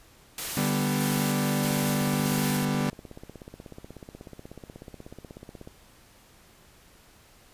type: noise with tremolo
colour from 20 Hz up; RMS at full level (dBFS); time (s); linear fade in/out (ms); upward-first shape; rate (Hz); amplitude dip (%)
white; -33; 0.38-2.65; 2; square; 1.6; 30
type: chord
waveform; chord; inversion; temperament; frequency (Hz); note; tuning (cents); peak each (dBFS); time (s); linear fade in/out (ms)
40% pulse; G major; second; equal; 146.83 / 196 / 246.9; D3 / G3 / B3; 0 / 0 / 0; -28; 0.57-2.9; 2
type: click train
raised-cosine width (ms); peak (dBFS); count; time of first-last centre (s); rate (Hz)
2; -28; 67; 1.65-5.674; 16.4
effects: pink hiss -56 dBFS RMS until 7.53 s + resampled to 32000 Hz